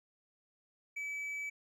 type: tone with hard clipping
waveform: sine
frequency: 2295 Hz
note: D7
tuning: 40 cents flat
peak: -38 dBFS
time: 0.96-1.5 s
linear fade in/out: 10 ms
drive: 3 dB
effects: none